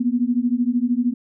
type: beating tone pair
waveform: sine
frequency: 236.9 / 249.9 Hz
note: A#3 / B3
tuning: +28 / +21 cents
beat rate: 13 Hz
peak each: -20 dBFS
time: 0-1.14 s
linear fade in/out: 10 ms
effects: none